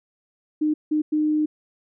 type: tone bursts at uneven times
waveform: sine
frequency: 305 Hz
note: D#4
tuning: 34 cents flat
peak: -18 dBFS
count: 3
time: 0.61-0.74 / 0.91-1.02 / 1.12-1.46 s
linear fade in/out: 10 ms
effects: none